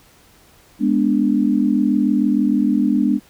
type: chord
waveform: sine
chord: G# diminished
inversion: none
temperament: equal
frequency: 207.7 / 246.9 / 293.7 Hz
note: G#3 / B3 / D4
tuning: 0 / 0 / 0 cents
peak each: -18 dBFS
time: 0.79-3.2 s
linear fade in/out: 50 ms
effects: pink hiss -51 dBFS RMS until 3.29 s